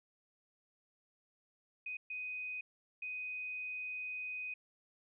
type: tone bursts at uneven times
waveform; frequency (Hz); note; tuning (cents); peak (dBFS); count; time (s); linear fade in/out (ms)
sine; 2500; D#7; +8; -39; 3; 1.86-1.97 / 2.1-2.61 / 3.02-4.54; 5
effects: none